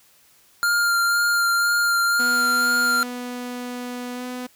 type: tone with vibrato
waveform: square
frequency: 1399 Hz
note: F6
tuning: 3 cents sharp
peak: -18 dBFS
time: 0.63-3.03 s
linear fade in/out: 0 ms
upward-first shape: sine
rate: 2 Hz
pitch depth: 13 cents each way
type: tone with pitch glide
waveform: sawtooth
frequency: 246.4 to 249.8 Hz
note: B3 to B3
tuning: -4 to +20 cents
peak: -25 dBFS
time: 2.19-4.47 s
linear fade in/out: 10 ms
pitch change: +24 cents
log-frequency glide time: 4.13-4.24 s
effects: white hiss -56 dBFS RMS until 4.55 s